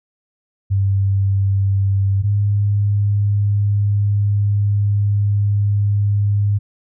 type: tone pair in turn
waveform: sine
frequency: 98.1 / 102.13 Hz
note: G2 / G#2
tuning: +2 / -29 cents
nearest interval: minor second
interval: 69 cents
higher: second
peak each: -13 dBFS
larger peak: neither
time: 0.7-2.23 / 2.23-6.59 s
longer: second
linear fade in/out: 20 ms
effects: none